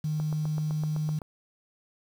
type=tone; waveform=sine; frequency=153.4 Hz; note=D#3; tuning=24 cents flat; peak=-26 dBFS; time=0.04-1.19 s; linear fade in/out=5 ms
type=click train; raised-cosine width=1 ms; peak=-26 dBFS; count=9; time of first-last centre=0.2-1.218 s; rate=7.86 Hz
effects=8-bit